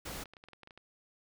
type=noise; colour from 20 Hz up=pink; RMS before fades=-42 dBFS; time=0.05-0.24 s; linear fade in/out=10 ms
type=clicks; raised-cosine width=0.3 ms; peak=-36 dBFS; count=12; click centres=0.16 / 0.195 / 0.257 / 0.336 / 0.368 / 0.439 / 0.486 / 0.533 / 0.633 / 0.674 / 0.708 / 0.776 s
effects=none